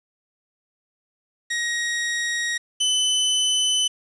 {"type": "tone pair in turn", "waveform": "sawtooth", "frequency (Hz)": [1887, 3020], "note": ["A#6", "F#7"], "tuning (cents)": [21, 35], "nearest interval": "minor sixth", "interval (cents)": 814, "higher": "second", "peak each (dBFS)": [-19, -15], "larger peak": "second", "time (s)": [[1.5, 2.58], [2.8, 3.88]], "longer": "neither", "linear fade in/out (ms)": 10, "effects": ["resampled to 22050 Hz", "8-bit"]}